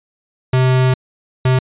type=tone bursts at uneven times; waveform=square; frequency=128.9 Hz; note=C3; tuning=26 cents flat; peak=-11 dBFS; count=2; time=0.53-0.94 / 1.45-1.59 s; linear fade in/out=5 ms; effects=resampled to 8000 Hz